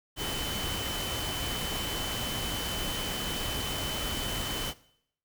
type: tone in noise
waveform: sine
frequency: 3039 Hz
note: F#7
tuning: 46 cents sharp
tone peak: -36 dBFS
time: 0.16-4.74 s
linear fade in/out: 50 ms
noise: pink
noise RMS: -34 dBFS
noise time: 0.16-4.74 s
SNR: -5 dB
effects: noise-tail reverb RT60 0.7 s tail -19 dB re dry